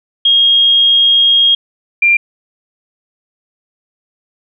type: tone pair in turn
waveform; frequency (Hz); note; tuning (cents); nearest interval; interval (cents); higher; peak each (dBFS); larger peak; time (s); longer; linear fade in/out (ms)
sine; 3256 / 2383; G#7 / D7; -35 / +25; perfect fourth; 540; first; -6; neither; 0.25-1.55 / 2.02-2.17; first; 5
effects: none